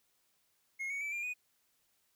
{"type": "tone with pitch steps", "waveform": "triangle", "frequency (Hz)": [2157, 2233, 2312, 2393, 2478], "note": ["C#7", "C#7", "D7", "D7", "D#7"], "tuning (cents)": [-48, 12, -28, 32, -8], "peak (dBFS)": -34, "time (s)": [0.79, 1.34], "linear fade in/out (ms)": 20, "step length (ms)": 110, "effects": ["white hiss -75 dBFS RMS until 2.15 s"]}